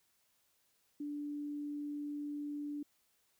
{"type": "tone", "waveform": "sine", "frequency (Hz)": 292.2, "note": "D4", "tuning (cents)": -9, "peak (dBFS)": -38, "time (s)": [1, 2.83], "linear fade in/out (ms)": 5, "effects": ["white hiss -75 dBFS RMS until 3.39 s"]}